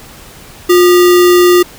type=tone with sample-and-hold; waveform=sine; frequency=355.6 Hz; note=F4; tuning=31 cents sharp; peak=-3 dBFS; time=0.69-1.63 s; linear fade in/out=10 ms; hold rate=1575 Hz; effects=pink hiss -35 dBFS RMS until 1.78 s